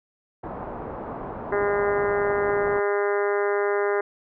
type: low-pass noise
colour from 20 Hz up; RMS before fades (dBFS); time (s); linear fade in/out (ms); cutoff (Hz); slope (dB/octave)
white; -34; 0.43-2.8; 10; 1000; 24
type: harmonic tone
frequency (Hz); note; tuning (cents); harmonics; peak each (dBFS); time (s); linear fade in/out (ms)
203.3; G#3; -37; 2 / 3 / 4 / 5 / 6 / 7 / 8 / 9 / 10; -22 / -30 / -32 / -34 / -34 / -34 / -35 / -36 / -39; 1.52-4.01; 5
effects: none